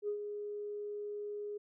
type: tone with ADSR envelope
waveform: sine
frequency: 414.2 Hz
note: G#4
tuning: 5 cents flat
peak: -31 dBFS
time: 0.02-1.58 s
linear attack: 62 ms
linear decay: 91 ms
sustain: -7 dB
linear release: 11 ms
effects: tanh soft clip ceiling -27 dBFS